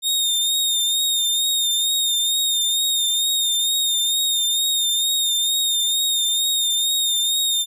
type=tone with vibrato; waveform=sawtooth; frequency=3674 Hz; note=A#7; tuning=26 cents flat; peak=-15 dBFS; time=0.02-7.66 s; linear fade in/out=50 ms; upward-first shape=sine; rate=2.2 Hz; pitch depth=40 cents each way; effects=none